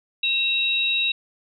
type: tone pair together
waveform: sine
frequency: 2700 / 3818 Hz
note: E7 / A#7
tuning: +41 / +41 cents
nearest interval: tritone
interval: 600 cents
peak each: -22 dBFS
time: 0.23-1.12 s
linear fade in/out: 5 ms
effects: none